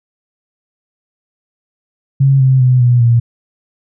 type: tone with pitch steps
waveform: sine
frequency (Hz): 136.4 / 131.53 / 126.83 / 122.29 / 117.92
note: C#3 / C3 / B2 / B2 / A#2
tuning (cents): -28 / +9 / +46 / -17 / +20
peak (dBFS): -6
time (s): 2.2-3.2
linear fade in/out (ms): 10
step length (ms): 200
effects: none